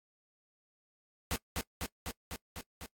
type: noise with echo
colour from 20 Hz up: pink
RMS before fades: -33 dBFS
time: 1.31-1.36 s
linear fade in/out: 0 ms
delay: 250 ms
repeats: 6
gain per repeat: -2 dB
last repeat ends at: 2.86 s
effects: noise-tail reverb RT60 0.1 s tail -23 dB re dry + AAC 64 kbps